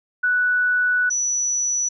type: tone pair in turn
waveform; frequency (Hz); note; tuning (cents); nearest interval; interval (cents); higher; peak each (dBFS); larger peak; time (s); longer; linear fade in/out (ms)
sine; 1480 / 5920; F#6 / F#8; 0 / 0; 2 octaves; 2400; second; -16 / -19; first; 0.23-1.1 / 1.1-1.89; first; 10
effects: none